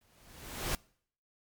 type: noise with exponential growth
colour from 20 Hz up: pink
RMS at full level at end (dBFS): -31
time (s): 0.01-0.75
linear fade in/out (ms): 2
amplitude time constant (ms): 160
effects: noise-tail reverb RT60 0.6 s tail -25 dB re dry + MP3 96 kbps